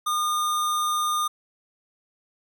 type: tone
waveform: square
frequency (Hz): 1216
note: D#6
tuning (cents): -40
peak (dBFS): -23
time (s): 0.06-1.28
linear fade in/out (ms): 10
effects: none